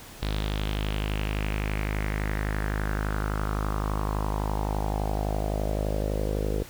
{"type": "tone with low-pass filter sweep", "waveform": "sawtooth", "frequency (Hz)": 51.8, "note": "G#1", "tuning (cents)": -4, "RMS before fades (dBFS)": -28, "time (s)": [0.22, 6.63], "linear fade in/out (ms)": 5, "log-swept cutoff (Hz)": [3900, 460], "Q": 4, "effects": ["pink hiss -45 dBFS RMS until 6.69 s"]}